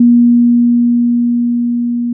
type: tone with level ramp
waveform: sine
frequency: 239.1 Hz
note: A#3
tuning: 44 cents sharp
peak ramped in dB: -3 to -13 dBFS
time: 0-2.13 s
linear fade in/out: 5 ms
effects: none